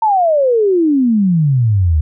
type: exponential sweep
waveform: sine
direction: down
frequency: 911 to 73.42 Hz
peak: -9 dBFS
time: 0.02-2.01 s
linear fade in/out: 5 ms
effects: none